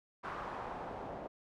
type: noise with low-pass filter sweep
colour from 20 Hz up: white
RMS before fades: -43 dBFS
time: 0.23-1.28 s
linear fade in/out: 20 ms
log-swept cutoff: 1200 to 660 Hz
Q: 1.8
effects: none